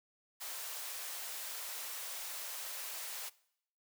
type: high-pass noise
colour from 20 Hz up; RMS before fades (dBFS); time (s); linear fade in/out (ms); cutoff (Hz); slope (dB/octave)
white; -43; 0.4-3.3; 20; 500; 24
effects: noise-tail reverb RT60 0.7 s tail -21 dB re dry